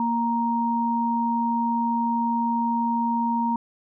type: tone pair together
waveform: sine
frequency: 233.1 / 934.5 Hz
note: A#3 / A#5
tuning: 0 / +4 cents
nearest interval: 2 octaves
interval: 2404 cents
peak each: -24 / -23 dBFS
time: 0-3.56 s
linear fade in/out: 2 ms
effects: none